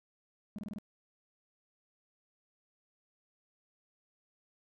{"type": "tone bursts", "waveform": "sine", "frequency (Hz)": 206.9, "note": "G#3", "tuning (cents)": -6, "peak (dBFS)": -35, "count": 5, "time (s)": [0.56, 0.785], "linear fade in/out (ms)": 0, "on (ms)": 25, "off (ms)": 25, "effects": ["tanh soft clip ceiling -37 dBFS"]}